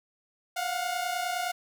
sawtooth tone pair together, 701.3 / 731 Hz, F5 / F#5, +7 / -21 cents, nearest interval minor second, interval 72 cents, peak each -28 dBFS, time 0.56-1.52 s, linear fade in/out 10 ms, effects none

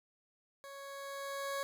20% pulse tone with level ramp, 554.4 Hz, C#5, in tune, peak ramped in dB -43 to -30 dBFS, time 0.64-1.63 s, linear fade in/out 0 ms, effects none

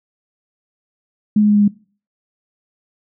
sine tone with pitch steps, 210.9 / 209.3 / 207.8 / 206.2 / 204.7 Hz, G#3 / G#3 / G#3 / G#3 / G#3, +27 / +14 / +1 / -12 / -25 cents, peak -9 dBFS, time 1.36-1.68 s, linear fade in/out 5 ms, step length 64 ms, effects noise-tail reverb RT60 0.4 s tail -21 dB re dry

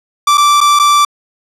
45% pulse tone with dropouts, 1169 Hz, D6, 8 cents flat, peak -6 dBFS, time 0.27-1.05 s, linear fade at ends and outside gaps 5 ms, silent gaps 0.374-0.378 / 0.606-0.611 / 0.791-0.796 s, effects low-pass 10000 Hz 12 dB/octave

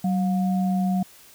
sine tone pair together, 188.85 / 713 Hz, F#3 / F5, +36 / +36 cents, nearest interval octave + major seventh, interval 2300 cents, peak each -20 / -30 dBFS, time 0.04-1.03 s, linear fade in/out 5 ms, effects white hiss -50 dBFS RMS until 1.34 s

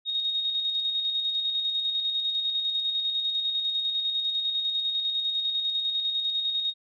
sine tone with tremolo, 3729 Hz, A#7, in tune, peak -23 dBFS, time 0.05-6.74 s, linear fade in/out 50 ms, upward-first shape square, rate 10 Hz, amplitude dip 35%, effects MP3 48 kbps

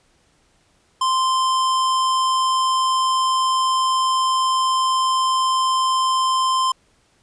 square tone, 1042 Hz, C6, 7 cents flat, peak -17 dBFS, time 1.01-6.72 s, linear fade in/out 5 ms, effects pink hiss -60 dBFS RMS until 7.22 s + resampled to 22050 Hz

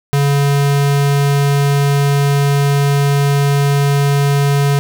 square tone, 141.5 Hz, C#3, 36 cents sharp, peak -11 dBFS, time 0.13-4.79 s, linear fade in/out 0 ms, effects none

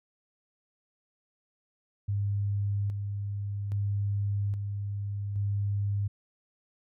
sine tone with tremolo, 101.1 Hz, G#2, 46 cents flat, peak -26 dBFS, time 2.08-6.08 s, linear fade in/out 10 ms, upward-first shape square, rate 0.61 Hz, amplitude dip 40%, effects none

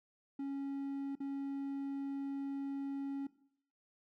triangle tone with dropouts, 276.5 Hz, C#4, 4 cents flat, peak -35 dBFS, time 0.39-3.27 s, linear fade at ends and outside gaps 5 ms, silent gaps 1.154-1.202 s, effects noise-tail reverb RT60 0.6 s tail -17 dB re dry

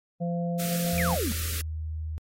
harmonic tone, 172 Hz, F3, 26 cents flat, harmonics 1 / 3 / 4, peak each -27 / -34 / -37 dBFS, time 0.2-1.16 s, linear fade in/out 20 ms
white band-stop noise, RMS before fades -34 dBFS, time 0.59-1.62 s, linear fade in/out 10 ms, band 560 to 1200 Hz, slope 96 dB/octave
sine tone with pitch glide, 81.3 to 78.67 Hz, E2 to D#2, -23 to +20 cents, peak -30 dBFS, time 0.93-2.18 s, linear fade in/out 0 ms, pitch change -57 cents, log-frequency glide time 1.37-1.68 s
sine exponential sweep, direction down, 2470 to 196 Hz, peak -28 dBFS, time 0.98-1.32 s, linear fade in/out 0 ms
effects AAC 48 kbps

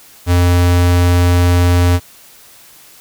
square tone, 88.2 Hz, F2, 18 cents sharp, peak -9 dBFS, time 0.26-2 s, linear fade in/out 50 ms, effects white hiss -42 dBFS RMS until 3 s

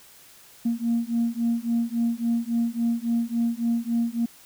sine beating tone pair, 231.4 / 235 Hz, A#3 / A#3, -13 / +14 cents, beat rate 3.6 Hz, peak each -24 dBFS, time 0.65-4.26 s, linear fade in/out 10 ms, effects tanh soft clip ceiling -16 dBFS + white hiss -51 dBFS RMS until 4.45 s

